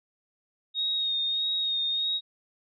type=tone with vibrato; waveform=sine; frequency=3729 Hz; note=A#7; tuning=in tune; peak=-25 dBFS; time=0.74-2.21 s; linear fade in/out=50 ms; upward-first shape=sine; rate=1.6 Hz; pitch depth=26 cents each way; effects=none